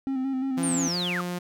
triangle tone with vibrato, 264.6 Hz, C4, 20 cents sharp, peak -23 dBFS, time 0.07-0.88 s, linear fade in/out 0 ms, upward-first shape square, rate 5.7 Hz, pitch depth 32 cents each way
sawtooth tone with pitch glide, 170.4 to 177.43 Hz, F3 to F3, -42 to +28 cents, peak -25 dBFS, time 0.57-1.39 s, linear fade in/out 10 ms, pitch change +70 cents, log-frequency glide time 0.89-0.96 s
sine linear sweep, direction down, 9397 to 1117 Hz, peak -27 dBFS, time 0.63-1.21 s, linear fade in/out 2 ms
effects none

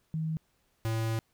sine / square tone pair in turn, 158.9 / 112.36 Hz, D#3 / A2, +37 / +37 cents, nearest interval tritone, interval 600 cents, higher first, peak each -29 / -29 dBFS, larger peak neither, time 0.14-0.37 / 0.85-1.19 s, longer second, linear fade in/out 0 ms, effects pink hiss -72 dBFS RMS until 1.33 s

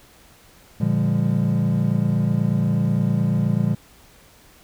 triangle chord, Bb dominant seventh, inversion none, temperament equal with one note detuned, 116.54 / 146.83 / 174.61 / 203.1 Hz, Bb2 / D3 / F3 / Ab3, 0 / 0 / 0 / -38 cents, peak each -21 dBFS, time 0.8-3.75 s, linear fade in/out 10 ms, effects pink hiss -51 dBFS RMS until 4.63 s

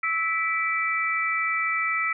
sine tone cluster, 1309 / 1971 / 2323 Hz, E6 / B6 / D7, -13 / -4 / -20 cents, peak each -27 dBFS, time 0.03-2.13 s, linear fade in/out 5 ms, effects none

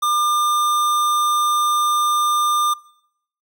square tone, 1200 Hz, D6, 37 cents sharp, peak -17 dBFS, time 0.02-2.74 s, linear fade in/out 10 ms, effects noise-tail reverb RT60 0.7 s tail -21 dB re dry

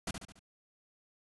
pink noise with echo, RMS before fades -35 dBFS, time 0.07-0.11 s, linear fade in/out 5 ms, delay 71 ms, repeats 4, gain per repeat -6 dB, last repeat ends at 0.394 s, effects resampled to 24000 Hz

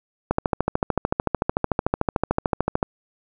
click train, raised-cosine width 1 ms, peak -5 dBFS, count 35, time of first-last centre 0.31-2.829 s, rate 13.5 Hz, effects none

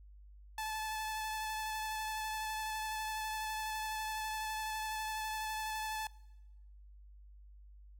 sawtooth tone with vibrato, 869 Hz, A5, 22 cents flat, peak -33 dBFS, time 0.58-6.07 s, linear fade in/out 2 ms, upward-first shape sine, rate 12 Hz, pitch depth 14 cents each way, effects noise-tail reverb RT60 1.0 s tail -22 dB re dry + added 50 Hz sine -53 dBFS peak until 7.99 s

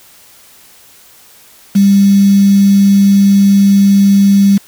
sine tone with quantisation, 198.6 Hz, G3, 23 cents sharp, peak -4 dBFS, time 1.75-4.58 s, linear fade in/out 10 ms, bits 4, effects white hiss -42 dBFS RMS until 4.67 s

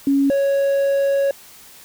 sine / triangle tone pair in turn, 277.2 / 554.4 Hz, C#4 / C#5, 0 / 0 cents, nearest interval octave, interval 1200 cents, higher second, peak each -13 / -13 dBFS, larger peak neither, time 0.07-0.3 / 0.3-1.31 s, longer second, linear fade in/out 2 ms, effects white hiss -44 dBFS RMS until 1.84 s

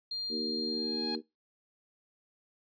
sine tone, 4200 Hz, C8, 6 cents sharp, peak -33 dBFS, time 0.11-1.16 s, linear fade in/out 5 ms
harmonic tone, 77.78 Hz, D#2, in tune, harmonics 3 / 4 / 5 / 6, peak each -37 / -39 / -40 / -42 dBFS, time 0.29-1.22 s, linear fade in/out 50 ms
sawtooth tone with exponential growth, 830.6 Hz, G#5, in tune, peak -35 dBFS, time 0.5-1.15 s, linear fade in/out 0 ms, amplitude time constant 140 ms
effects noise-tail reverb RT60 0.2 s tail -20 dB re dry + resampled to 11025 Hz

